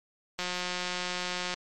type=click train; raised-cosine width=0.2 ms; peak=-15 dBFS; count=208; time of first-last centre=0.39-1.54 s; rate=180 Hz; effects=MP3 64 kbps